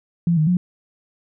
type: tone with pitch steps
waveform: sine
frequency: 170.2 / 154.9 / 179 Hz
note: F3 / D#3 / F3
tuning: -44 / -7 / +43 cents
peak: -14 dBFS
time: 0.27-0.57 s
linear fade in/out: 2 ms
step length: 100 ms
effects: none